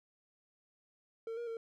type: tone with pitch steps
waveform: triangle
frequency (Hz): 453.4 / 472.9 / 455.8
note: A#4 / A#4 / A#4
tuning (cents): -48 / +25 / -39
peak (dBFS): -36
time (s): 1.27-1.57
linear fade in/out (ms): 2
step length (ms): 100
effects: none